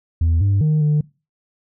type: tone with pitch steps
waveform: sine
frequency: 82.3 / 99.3 / 153.8 / 150.1 Hz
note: E2 / G2 / D#3 / D3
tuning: -2 / +23 / -20 / +38 cents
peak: -11 dBFS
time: 0.21-1.01 s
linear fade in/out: 5 ms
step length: 200 ms
effects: noise-tail reverb RT60 0.3 s tail -23 dB re dry + tanh soft clip ceiling -12 dBFS